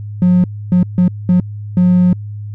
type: tone bursts at uneven times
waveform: triangle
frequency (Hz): 180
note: F#3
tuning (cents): -47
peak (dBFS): -4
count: 5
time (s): 0.22-0.44 / 0.72-0.83 / 0.98-1.08 / 1.29-1.4 / 1.77-2.13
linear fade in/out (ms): 2
effects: tanh soft clip ceiling -2 dBFS + added 104 Hz sine -23 dBFS peak until 2.54 s

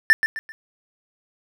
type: tone with echo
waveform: triangle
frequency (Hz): 1776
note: A6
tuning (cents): +16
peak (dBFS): -7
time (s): 0.1-0.13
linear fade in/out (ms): 0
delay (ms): 130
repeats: 3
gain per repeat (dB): -9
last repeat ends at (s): 0.52
effects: none

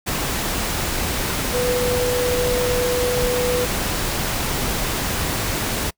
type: tone in noise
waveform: sine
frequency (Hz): 493.9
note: B4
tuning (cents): 0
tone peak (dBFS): -19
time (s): 1.53-3.66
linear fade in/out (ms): 20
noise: pink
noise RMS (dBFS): -23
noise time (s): 0.06-5.91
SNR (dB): +1
effects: noise-tail reverb RT60 0.1 s tail -26 dB re dry

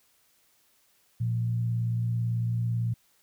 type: tone pair together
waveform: sine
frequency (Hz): 116.54 / 174.61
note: A#2 / F3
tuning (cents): 0 / 0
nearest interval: perfect fifth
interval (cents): 700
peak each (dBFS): -25 / -37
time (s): 1.2-2.94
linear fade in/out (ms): 10
effects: white hiss -66 dBFS RMS until 3.22 s

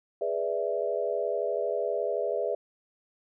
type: chord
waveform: sine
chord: E dominant seventh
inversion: first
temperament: equal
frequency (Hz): 415.3 / 493.9 / 587.3 / 659.3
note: G#4 / B4 / D5 / E5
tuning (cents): 0 / 0 / 0 / 0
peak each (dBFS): -32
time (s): 0.21-2.55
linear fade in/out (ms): 5
effects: none

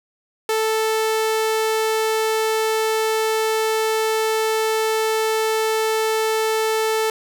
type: tone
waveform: sawtooth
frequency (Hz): 440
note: A4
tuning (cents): 0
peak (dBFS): -14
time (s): 0.49-7.1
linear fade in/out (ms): 2
effects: none

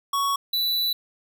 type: tone pair in turn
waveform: square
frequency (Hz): 1115 / 3964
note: C#6 / B7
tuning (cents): +10 / +6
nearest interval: octave + minor seventh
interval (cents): 2196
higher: second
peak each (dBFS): -22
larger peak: neither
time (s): 0.13-0.36 / 0.53-0.93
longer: second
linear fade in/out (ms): 5
effects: none

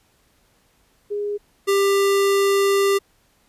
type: tone pair in turn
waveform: sine / square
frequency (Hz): 411.5 / 396.3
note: G#4 / G4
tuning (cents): -16 / +19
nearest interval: minor second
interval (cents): 65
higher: first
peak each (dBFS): -22 / -16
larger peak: second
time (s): 1.1-1.38 / 1.67-2.99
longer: second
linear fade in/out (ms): 20
effects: pink hiss -61 dBFS RMS until 3.48 s + resampled to 32000 Hz

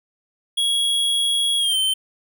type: tone with pitch glide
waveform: square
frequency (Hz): 3322 to 3100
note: G#7 to G7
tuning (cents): 0 to -20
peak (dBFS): -18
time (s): 0.57-1.94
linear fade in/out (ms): 10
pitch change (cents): -120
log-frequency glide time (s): 1.58-1.77
effects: none

